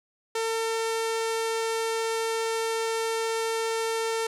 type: tone with low-pass filter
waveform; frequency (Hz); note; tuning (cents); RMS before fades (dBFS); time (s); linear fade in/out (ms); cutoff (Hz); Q
sawtooth; 451.2; A4; +44; -28; 0.35-4.27; 5; 9500; 1.3
effects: none